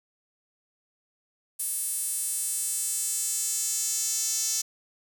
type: tone with high-pass filter sweep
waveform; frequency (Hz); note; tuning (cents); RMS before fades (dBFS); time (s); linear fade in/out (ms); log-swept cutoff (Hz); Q
sawtooth; 440; A4; 0; -29; 1.59-4.62; 10; 10000 to 6300; 3
effects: none